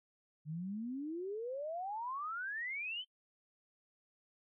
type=exponential sweep; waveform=sine; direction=up; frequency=146.83 to 3136 Hz; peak=-38 dBFS; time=0.45-3.05 s; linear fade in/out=50 ms; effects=noise-tail reverb RT60 0.1 s tail -25 dB re dry